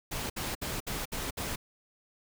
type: noise bursts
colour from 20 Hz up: pink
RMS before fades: -35 dBFS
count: 6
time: 0.11-1.56 s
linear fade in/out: 10 ms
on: 190 ms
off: 62 ms
effects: none